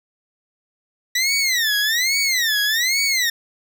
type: tone with vibrato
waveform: 20% pulse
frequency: 1931 Hz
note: B6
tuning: 39 cents flat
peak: -12 dBFS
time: 1.15-3.3 s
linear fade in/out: 5 ms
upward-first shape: sine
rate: 1.2 Hz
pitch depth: 260 cents each way
effects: none